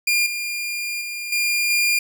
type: tone with level steps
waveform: sawtooth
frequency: 2407 Hz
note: D7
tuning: 42 cents sharp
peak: -13 / -21 / -24 / -15 / -13 dBFS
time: 0.07-1.99 s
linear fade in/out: 5 ms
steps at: 0.26 / 1.01 / 1.32 / 1.7 s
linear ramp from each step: 5 ms
effects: none